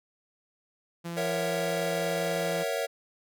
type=tone; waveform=sawtooth; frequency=170 Hz; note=F3; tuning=46 cents flat; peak=-30 dBFS; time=1.04-2.64 s; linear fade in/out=20 ms
type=chord; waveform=square; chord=F# dominant seventh; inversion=first; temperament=equal; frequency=466.2 / 554.4 / 659.3 / 740 Hz; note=A#4 / C#5 / E5 / F#5; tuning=0 / 0 / 0 / 0 cents; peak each=-34 / -33 / -34 / -39 dBFS; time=1.16-2.87 s; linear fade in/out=20 ms
effects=none